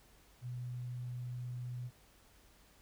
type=tone; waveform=sine; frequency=123.47 Hz; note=B2; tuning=in tune; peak=-39 dBFS; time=0.41-1.91 s; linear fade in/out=50 ms; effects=added 50 Hz sine -68 dBFS peak until 2.81 s + pink hiss -65 dBFS RMS until 2.81 s